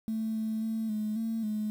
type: tone with pitch steps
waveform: sine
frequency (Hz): 221 / 219.8 / 222.5 / 213.6 / 225.3 / 213.3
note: A3 / A3 / A3 / G#3 / A3 / G#3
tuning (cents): +8 / -2 / +20 / +49 / +41 / +46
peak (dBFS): -28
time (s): 0.08-1.7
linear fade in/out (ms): 0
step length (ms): 270
effects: tanh soft clip ceiling -25 dBFS + 9-bit